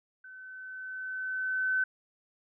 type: tone with level ramp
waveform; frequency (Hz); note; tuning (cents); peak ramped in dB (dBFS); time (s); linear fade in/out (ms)
sine; 1521; F#6; +47; -46 to -24; 0.24-1.84; 5
effects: none